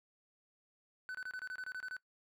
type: tone bursts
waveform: triangle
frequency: 1507 Hz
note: F#6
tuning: 31 cents sharp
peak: -38 dBFS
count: 11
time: 1.09-1.966 s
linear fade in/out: 0 ms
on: 56 ms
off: 26 ms
effects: noise-tail reverb RT60 0.1 s tail -21 dB re dry